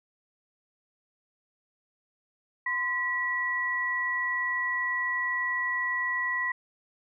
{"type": "tone pair together", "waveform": "sine", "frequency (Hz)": [1027.1, 1939], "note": ["C6", "B6"], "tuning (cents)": [-32, -32], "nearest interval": "major seventh", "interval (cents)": 1100, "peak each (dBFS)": [-33, -27], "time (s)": [2.66, 6.52], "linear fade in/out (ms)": 5, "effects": []}